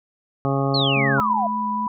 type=harmonic tone; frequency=137.4 Hz; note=C#3; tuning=15 cents flat; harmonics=1 / 2 / 3 / 4 / 5 / 6 / 8 / 9; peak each=-22 / -25 / -27 / -28 / -29 / -30 / -31 / -32 dBFS; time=0.45-1.2 s; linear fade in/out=0 ms
type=exponential sweep; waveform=sine; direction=down; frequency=4461 to 659.3 Hz; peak=-20 dBFS; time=0.74-1.47 s; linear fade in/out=5 ms
type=tone with vibrato; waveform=sine; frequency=214 Hz; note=A3; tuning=48 cents flat; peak=-27 dBFS; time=0.96-1.87 s; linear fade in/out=2 ms; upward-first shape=sine; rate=3.7 Hz; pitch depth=14 cents each way
type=tone; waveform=sine; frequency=987.8 Hz; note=B5; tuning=in tune; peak=-22 dBFS; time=1.18-1.88 s; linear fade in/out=2 ms
effects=none

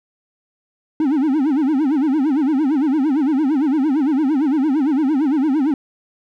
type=tone with vibrato; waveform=triangle; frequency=286.9 Hz; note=D4; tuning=40 cents flat; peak=-12 dBFS; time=1-5.74 s; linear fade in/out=2 ms; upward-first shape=sine; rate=8.8 Hz; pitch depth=200 cents each way; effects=none

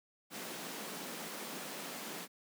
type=high-pass noise; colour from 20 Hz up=pink; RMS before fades=-44 dBFS; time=0.3-2.28 s; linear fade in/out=50 ms; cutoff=170 Hz; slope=48 dB/octave; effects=none

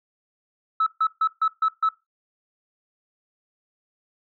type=tone bursts; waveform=sine; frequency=1303 Hz; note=E6; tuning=20 cents flat; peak=-16 dBFS; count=6; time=0.8-1.89 s; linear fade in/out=5 ms; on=65 ms; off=140 ms; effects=noise-tail reverb RT60 0.2 s tail -18 dB re dry + tanh soft clip ceiling -14 dBFS

